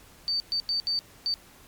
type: tone bursts at uneven times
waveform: sine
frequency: 4586 Hz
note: D8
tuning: 42 cents flat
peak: -24 dBFS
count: 5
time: 0.28-0.4 / 0.52-0.6 / 0.69-0.8 / 0.87-0.99 / 1.26-1.34 s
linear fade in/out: 0 ms
effects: pink hiss -53 dBFS RMS until 1.67 s + MP3 96 kbps